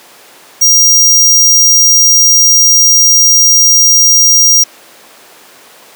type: tone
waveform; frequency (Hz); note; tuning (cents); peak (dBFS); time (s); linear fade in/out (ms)
45% pulse; 5700; F8; +34; -4; 0.61-4.64; 10
effects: pink hiss -37 dBFS RMS until 5.95 s + high-pass 400 Hz 12 dB/octave